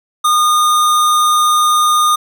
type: tone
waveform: square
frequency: 1222 Hz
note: D#6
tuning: 32 cents flat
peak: -10 dBFS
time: 0.24-2.16 s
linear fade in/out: 10 ms
effects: none